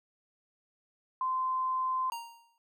sine tone, 1035 Hz, C6, 19 cents flat, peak -28 dBFS, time 1.21-2.1 s, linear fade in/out 2 ms
square tone with exponential decay, 932.3 Hz, A#5, in tune, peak -34 dBFS, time 2.12-2.58 s, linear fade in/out 1 ms, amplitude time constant 99 ms
effects none

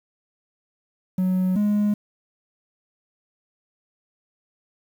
triangle tone pair in turn, 185 / 207.7 Hz, F#3 / G#3, 0 / 0 cents, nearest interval major second, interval 200 cents, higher second, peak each -16 / -15 dBFS, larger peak second, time 1.18-1.56 / 1.56-1.94 s, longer neither, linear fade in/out 5 ms, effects tanh soft clip ceiling -11 dBFS + 8-bit

